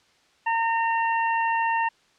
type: harmonic tone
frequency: 914 Hz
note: A#5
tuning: 34 cents flat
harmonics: 1 / 2 / 3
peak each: -22 / -28 / -32 dBFS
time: 0.46-1.89 s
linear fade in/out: 10 ms
effects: white hiss -61 dBFS RMS until 2.18 s + low-pass 5000 Hz 12 dB/octave